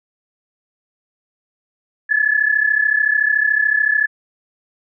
sine tone pair together, 1700 / 1733.7 Hz, G#6 / A6, +40 / -26 cents, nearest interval unison, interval 34 cents, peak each -16 / -16 dBFS, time 2.09-4.07 s, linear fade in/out 20 ms, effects none

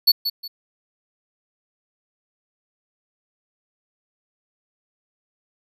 square tone with echo, 4435 Hz, C#8, in tune, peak -11 dBFS, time 0.07-0.12 s, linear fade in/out 10 ms, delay 180 ms, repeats 2, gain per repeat -10 dB, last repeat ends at 0.48 s, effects none

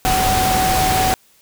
sine tone in noise, 752 Hz, F#5, 28 cents sharp, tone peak -16 dBFS, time 0.05-1.14 s, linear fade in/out 0 ms, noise pink, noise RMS -19 dBFS, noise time 0.05-1.14 s, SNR 0 dB, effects white hiss -54 dBFS RMS until 1.41 s

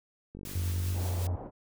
click train, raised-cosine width 3 ms, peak -31 dBFS, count 31, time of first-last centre 0.35-0.966 s, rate 48.7 Hz
white noise with tremolo, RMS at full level -43 dBFS, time 0.45-1.27 s, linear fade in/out 2 ms, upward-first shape sine, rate 5.3 Hz, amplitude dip 25%
sine tone with pitch glide, 87.7 to 89.49 Hz, F2 to F2, +8 to +43 cents, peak -28 dBFS, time 0.55-1.36 s, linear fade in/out 5 ms, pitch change +35 cents, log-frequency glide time 0.79-0.94 s
white low-pass noise, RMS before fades -42 dBFS, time 0.93-1.51 s, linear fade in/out 50 ms, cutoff 770 Hz, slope 24 dB/octave
effects none

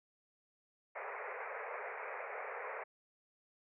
pink band-pass noise, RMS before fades -44 dBFS, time 0.95-2.84 s, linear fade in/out 10 ms, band 420 to 2400 Hz, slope 96 dB/octave, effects none

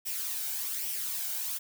blue noise with flanger, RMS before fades -34 dBFS, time 0.05-1.59 s, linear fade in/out 20 ms, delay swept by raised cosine 0.35 to 1.35 ms, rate 1.2 Hz, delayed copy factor +0.5, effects none

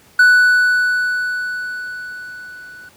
triangle tone with level ramp, 1484 Hz, F#6, 5 cents sharp, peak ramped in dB -4 to -34 dBFS, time 0.19-2.89 s, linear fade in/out 5 ms, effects pink hiss -49 dBFS RMS until 2.96 s + high-pass 80 Hz 12 dB/octave

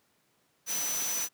sine tone in noise, 5990 Hz, F#8, 20 cents sharp, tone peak -31 dBFS, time 0.66-1.29 s, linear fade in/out 50 ms, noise white, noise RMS -35 dBFS, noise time 0.66-1.29 s, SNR +1 dB, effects pink hiss -70 dBFS RMS until 1.33 s + high-pass 150 Hz 12 dB/octave

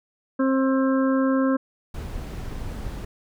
harmonic tone, 265.6 Hz, C4, 26 cents sharp, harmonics 1 / 2 / 4 / 5 / 6, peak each -19 / -25 / -31 / -33 / -35 dBFS, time 0.39-1.57 s, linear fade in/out 10 ms
brown noise, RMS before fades -32 dBFS, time 1.94-3.05 s, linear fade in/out 5 ms
effects none

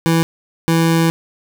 25% pulse tone pair in turn, 164.81 / 164.81 Hz, E3 / E3, 0 / 0 cents, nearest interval unison, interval 0 cents, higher neither, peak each -8 dBFS, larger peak neither, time 0.06-0.23 / 0.68-1.1 s, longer second, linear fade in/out 0 ms, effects none

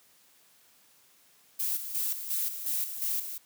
violet noise with tremolo, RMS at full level -30 dBFS, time 1.59-3.38 s, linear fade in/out 10 ms, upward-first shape square, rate 2.8 Hz, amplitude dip 60%, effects white hiss -62 dBFS RMS until 3.45 s + high-pass 100 Hz 12 dB/octave

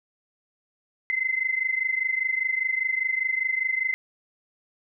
sine tone pair together, 2052 / 2077 Hz, C7 / C7, -34 / -13 cents, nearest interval unison, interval 21 cents, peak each -25 / -27 dBFS, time 1.1-3.94 s, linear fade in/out 0 ms, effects none

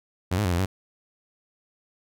sawtooth tone with pitch steps, 91 / 105.1 / 90.1 / 86 / 95.4 Hz, F#2 / G#2 / F#2 / F2 / G2, -28 / +21 / -45 / -26 / -47 cents, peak -18 dBFS, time 0.31-0.66 s, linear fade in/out 10 ms, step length 70 ms, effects none

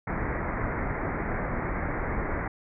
pink low-pass noise, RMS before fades -30 dBFS, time 0.07-2.48 s, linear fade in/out 5 ms, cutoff 2200 Hz, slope 96 dB/octave, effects none

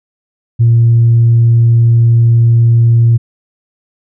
sine tone, 116.54 Hz, A#2, in tune, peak -3 dBFS, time 0.59-3.18 s, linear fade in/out 20 ms, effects tanh soft clip ceiling -1 dBFS

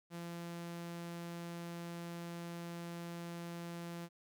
sawtooth tone, 170.9 Hz, F3, 37 cents flat, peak -39 dBFS, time 0.1-4.09 s, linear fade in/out 50 ms, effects none

